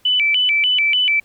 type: tone with vibrato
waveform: sine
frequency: 2637 Hz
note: E7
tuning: in tune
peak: -13 dBFS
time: 0.05-1.2 s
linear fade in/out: 5 ms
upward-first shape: square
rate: 3.4 Hz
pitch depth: 220 cents each way
effects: pink hiss -56 dBFS RMS until 1.24 s